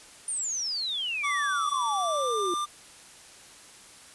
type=exponential sweep; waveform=sine; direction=down; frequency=9320 to 339.9 Hz; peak=-28 dBFS; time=0.28-2.54 s; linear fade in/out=2 ms
type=tone with pitch glide; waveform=square; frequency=1156 to 1191.9 Hz; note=D6 to D6; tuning=-28 to +25 cents; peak=-28 dBFS; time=1.23-2.66 s; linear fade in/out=20 ms; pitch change=+53 cents; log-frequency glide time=1.93-2.34 s
effects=white hiss -50 dBFS RMS until 4.14 s + resampled to 24000 Hz